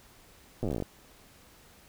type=slowing click train; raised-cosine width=2 ms; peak=-19 dBFS; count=15; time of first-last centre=0.63-0.824 s; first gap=8 ms; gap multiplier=1.08; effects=pink hiss -57 dBFS RMS until 1.88 s